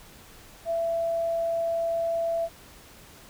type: tone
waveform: sine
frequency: 668 Hz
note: E5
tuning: 23 cents sharp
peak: -24 dBFS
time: 0.65-2.49 s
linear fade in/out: 50 ms
effects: pink hiss -50 dBFS RMS until 3.29 s